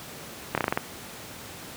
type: slowing click train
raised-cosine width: 0.5 ms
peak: -8 dBFS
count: 7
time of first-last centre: 0.55-0.775 s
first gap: 27 ms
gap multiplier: 1.13
effects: pink hiss -41 dBFS RMS until 1.76 s + high-pass 100 Hz 12 dB/octave